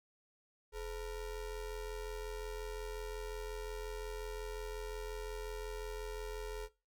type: ring-modulated tone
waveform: square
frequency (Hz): 234.8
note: A#3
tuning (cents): +13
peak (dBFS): -38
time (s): 0.72-6.69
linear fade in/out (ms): 50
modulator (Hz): 192
effects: noise-tail reverb RT60 0.3 s tail -20 dB re dry